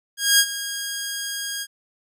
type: tone with ADSR envelope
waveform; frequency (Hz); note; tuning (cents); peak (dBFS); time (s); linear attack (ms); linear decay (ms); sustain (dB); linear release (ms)
10% pulse; 1631; G#6; -32; -3; 0.17-1.67; 220; 60; -15; 51
effects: none